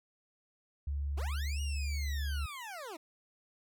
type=tone with pitch glide; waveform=sine; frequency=71.1 to 70.65 Hz; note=C#2 to C#2; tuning=+45 to +34 cents; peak=-32 dBFS; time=0.87-2.46 s; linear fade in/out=5 ms; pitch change=-11 cents; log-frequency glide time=2.05-2.31 s
type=linear two-way sweep; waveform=20% pulse; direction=up then down; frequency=293.7 to 2898 to 293.7 Hz; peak=-37 dBFS; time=1.17-2.97 s; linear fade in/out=10 ms; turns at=1.61 s
effects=none